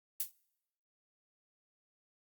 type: noise with exponential decay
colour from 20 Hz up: violet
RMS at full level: -29 dBFS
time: 0.2-0.32 s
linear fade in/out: 5 ms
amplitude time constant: 26 ms
effects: noise-tail reverb RT60 0.9 s tail -26 dB re dry + Opus 48 kbps